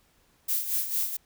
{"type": "noise with tremolo", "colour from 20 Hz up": "violet", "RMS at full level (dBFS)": -26, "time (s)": [0.48, 1.17], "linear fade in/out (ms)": 10, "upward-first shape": "sine", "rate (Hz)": 4.4, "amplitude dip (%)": 65, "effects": ["pink hiss -65 dBFS RMS until 1.25 s"]}